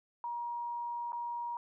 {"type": "tone with dropouts", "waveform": "sine", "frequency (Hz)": 950, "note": "A#5", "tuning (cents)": 33, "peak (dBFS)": -35, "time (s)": [0.24, 1.57], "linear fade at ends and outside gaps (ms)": 1, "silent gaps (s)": [1.121, 1.13], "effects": []}